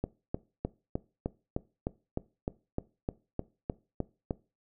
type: click train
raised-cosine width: 2 ms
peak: -17 dBFS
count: 15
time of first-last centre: 0.04-4.308 s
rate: 3.28 Hz
effects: noise-tail reverb RT60 0.3 s tail -20 dB re dry